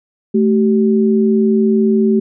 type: tone pair together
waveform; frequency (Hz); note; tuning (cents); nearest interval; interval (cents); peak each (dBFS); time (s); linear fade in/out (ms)
sine; 217.8 / 383.6; A3 / G4; -17 / -37; minor seventh; 980; -11 / -14; 0.34-2.2; 10
effects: none